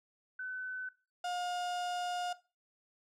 sine / 35% pulse tone pair in turn, 1511 / 713.1 Hz, F#6 / F5, +36 / +36 cents, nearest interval octave + minor second, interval 1300 cents, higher first, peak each -38 / -33 dBFS, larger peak second, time 0.39-0.89 / 1.24-2.33 s, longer second, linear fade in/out 5 ms, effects noise-tail reverb RT60 0.3 s tail -17 dB re dry + low-pass 7000 Hz 12 dB/octave

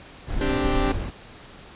brown noise, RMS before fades -26 dBFS, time 0.26-1.12 s, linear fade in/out 50 ms
sawtooth chord, C suspended second, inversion none, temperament equal, 261.6 / 293.7 / 392 Hz, C4 / D4 / G4, 0 / 0 / 0 cents, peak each -23 dBFS, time 0.41-0.92 s, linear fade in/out 2 ms
effects pink hiss -45 dBFS RMS until 1.75 s + resampled to 8000 Hz

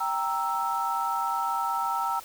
sine chord, E diminished, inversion first, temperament equal, 784 / 932.3 / 1318.5 Hz, G5 / Bb5 / E6, 0 / 0 / 0 cents, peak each -31 / -29 / -29 dBFS, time 0-2.2 s, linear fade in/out 10 ms, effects white hiss -46 dBFS RMS until 2.24 s

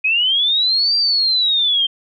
sine linear two-way sweep, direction up then down, 2489 to 4739 to 3134 Hz, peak -13 dBFS, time 0.04-1.87 s, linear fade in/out 10 ms, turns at 0.96 s, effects none

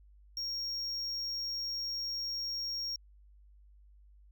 triangle tone, 5570 Hz, F8, 5 cents flat, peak -33 dBFS, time 0.37-2.96 s, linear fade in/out 2 ms, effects added 50 Hz sine -56 dBFS peak until 4.31 s

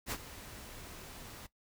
pink noise with ADSR envelope, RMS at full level -35 dBFS, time 0.06-1.47 s, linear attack 57 ms, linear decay 51 ms, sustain -14 dB, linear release 14 ms, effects noise-tail reverb RT60 0.1 s tail -17 dB re dry

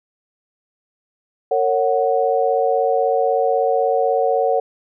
sine chord, F# major, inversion first, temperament equal with one note detuned, 458.2 / 554.4 / 740 Hz, A#4 / C#5 / F#5, -30 / 0 / 0 cents, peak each -19 dBFS, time 1.51-4.6 s, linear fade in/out 5 ms, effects none

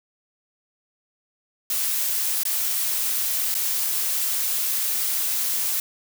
blue noise with dropouts, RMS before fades -24 dBFS, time 1.7-5.8 s, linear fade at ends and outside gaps 2 ms, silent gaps 2.434-2.452 / 3.543-3.55 s, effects none

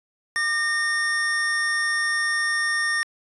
square tone pair together, 1195 / 1837 Hz, D6 / A#6, +30 / -26 cents, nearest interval perfect fifth, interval 744 cents, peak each -32 / -22 dBFS, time 0.36-3.03 s, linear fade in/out 0 ms, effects resampled to 24000 Hz

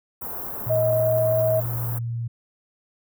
white band-stop noise, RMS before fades -32 dBFS, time 0.21-1.99 s, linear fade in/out 10 ms, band 1200 to 14000 Hz, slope 24 dB/octave
sine tone, 116.9 Hz, A#2, 5 cents sharp, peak -25 dBFS, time 0.66-2.28 s, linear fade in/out 10 ms
sine tone with pitch glide, 630 to 637 Hz, D#5 to D#5, +21 to +41 cents, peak -18 dBFS, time 0.69-1.61 s, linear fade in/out 20 ms, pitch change +20 cents, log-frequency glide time 0.82-1.37 s
effects none

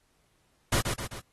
pink noise with echo, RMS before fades -26 dBFS, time 0.72-0.81 s, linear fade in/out 5 ms, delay 130 ms, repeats 3, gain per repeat -5 dB, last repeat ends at 1.2 s, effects pink hiss -70 dBFS RMS until 1.32 s + AAC 32 kbps

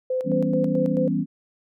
sine tone with tremolo, 513 Hz, C5, 34 cents flat, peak -21 dBFS, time 0.1-1.08 s, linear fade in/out 5 ms, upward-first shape square, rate 4.6 Hz, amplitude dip 55%
sine chord, C# half-diminished seventh, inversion first, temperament equal with one note detuned, 164.81 / 196 / 247.7 / 277.2 Hz, E3 / G3 / B3 / C#4, 0 / 0 / +5 / 0 cents, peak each -26 dBFS, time 0.24-1.26 s, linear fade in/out 50 ms
effects none

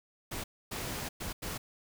pink noise bursts at uneven times, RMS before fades -38 dBFS, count 4, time 0.31-0.44 / 0.71-1.09 / 1.2-1.33 / 1.42-1.58 s, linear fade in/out 10 ms, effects none

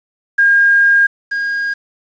sine / triangle tone pair in turn, 1617 / 1627.3 Hz, G#6 / G#6, -47 / -36 cents, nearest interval unison, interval 11 cents, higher second, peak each -7 / -14 dBFS, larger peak first, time 0.38-1.07 / 1.31-1.74 s, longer first, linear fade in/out 10 ms, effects resampled to 16000 Hz + 7-bit

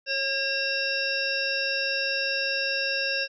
harmonic tone with a mistuned harmonic, 545 Hz, C#5, 29 cents flat, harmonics 1 / 3 / 5 / 7 / 9 / 10, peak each -33 / -30 / -29 / -38 / -36 / -31 dBFS, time 0.06-3.28 s, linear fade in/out 50 ms, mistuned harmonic 3, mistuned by -16 cents, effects none

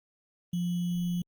sine tone with sample-and-hold, 175.3 Hz, F3, 7 cents sharp, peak -27 dBFS, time 0.53-1.22 s, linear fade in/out 5 ms, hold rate 3150 Hz, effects Opus 32 kbps

